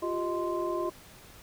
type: tone cluster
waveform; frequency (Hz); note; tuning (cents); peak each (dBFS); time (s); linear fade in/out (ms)
sine; 350.1 / 389.5 / 626 / 1041; F4 / G4 / D#5 / C6; +4 / -11 / +10 / -9; -31 / -37 / -35 / -35; 0.02-0.9; 10
effects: pink hiss -52 dBFS RMS until 1.42 s